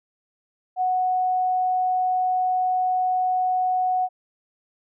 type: tone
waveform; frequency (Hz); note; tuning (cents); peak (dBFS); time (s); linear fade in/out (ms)
sine; 738; F#5; -5; -19; 0.76-4.09; 50
effects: none